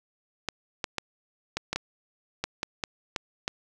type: clicks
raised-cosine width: 0.2 ms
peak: -11 dBFS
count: 11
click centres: 0.487 / 0.842 / 0.983 / 1.57 / 1.73 / 1.76 / 2.44 / 2.631 / 2.838 / 3.162 / 3.479 s
effects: none